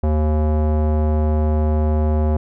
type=tone with low-pass filter; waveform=square; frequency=76.7 Hz; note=D#2; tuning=24 cents flat; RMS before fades=-17 dBFS; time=0.03-2.37 s; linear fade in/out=5 ms; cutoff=710 Hz; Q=1.4; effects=none